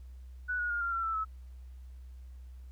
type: tone with pitch steps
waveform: sine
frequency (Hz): 1481 / 1448.8 / 1417.4 / 1386.6 / 1356.5 / 1327.1 / 1298.3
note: F#6 / F#6 / F6 / F6 / E6 / E6 / E6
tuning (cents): +1 / -37 / +25 / -13 / +49 / +11 / -27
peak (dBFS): -30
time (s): 0.48-1.25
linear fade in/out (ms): 20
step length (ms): 110
effects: added 63 Hz sine -45 dBFS peak until 2.71 s + pink hiss -71 dBFS RMS until 2.71 s